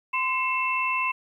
sine tone cluster, 1033 / 2161 / 2664 Hz, C6 / C#7 / E7, -22 / -45 / +18 cents, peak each -26 / -32 / -26 dBFS, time 0.13-1.12 s, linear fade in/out 10 ms, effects 10-bit

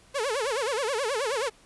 sawtooth tone with vibrato, 493.9 Hz, B4, in tune, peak -22 dBFS, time 0.14-1.5 s, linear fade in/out 20 ms, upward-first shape sine, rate 9.4 Hz, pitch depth 260 cents each way, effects pink hiss -57 dBFS RMS until 1.65 s + resampled to 24000 Hz

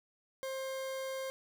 40% pulse tone, 530 Hz, C5, 22 cents sharp, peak -36 dBFS, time 0.43-1.3 s, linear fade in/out 0 ms, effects none

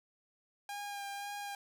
sawtooth tone with vibrato, 808 Hz, G#5, 48 cents flat, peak -36 dBFS, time 0.69-1.55 s, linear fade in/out 2 ms, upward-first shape sine, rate 1.9 Hz, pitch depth 18 cents each way, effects none

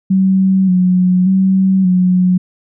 sine tone with vibrato, 186.3 Hz, F#3, 12 cents sharp, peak -8 dBFS, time 0.1-2.38 s, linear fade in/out 10 ms, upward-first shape square, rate 0.86 Hz, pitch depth 38 cents each way, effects none

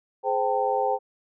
sine tone cluster, 420 / 518 / 781 / 899 Hz, G#4 / C5 / G5 / A5, +19 / -17 / -7 / +37 cents, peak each -29 / -26 / -25 / -29 dBFS, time 0.23-0.99 s, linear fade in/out 50 ms, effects none

